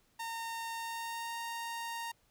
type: tone with pitch glide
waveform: sawtooth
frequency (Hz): 916 to 927.2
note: A#5 to A#5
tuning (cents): -31 to -10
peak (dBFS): -34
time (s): 0.19-2.12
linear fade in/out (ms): 10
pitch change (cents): +21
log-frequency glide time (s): 0.75-1.36
effects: pink hiss -71 dBFS RMS until 2.3 s